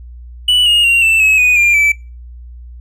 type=tone with pitch steps; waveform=triangle; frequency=2960 / 2858 / 2759 / 2663 / 2571 / 2482 / 2396 / 2313 Hz; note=F#7 / F7 / F7 / E7 / E7 / D#7 / D7 / D7; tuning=0 / +39 / -22 / +17 / -44 / -5 / +34 / -27 cents; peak=-6 dBFS; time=0.48-1.92 s; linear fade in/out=5 ms; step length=180 ms; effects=noise-tail reverb RT60 0.3 s tail -23 dB re dry + added 60 Hz sine -30 dBFS peak until 2.8 s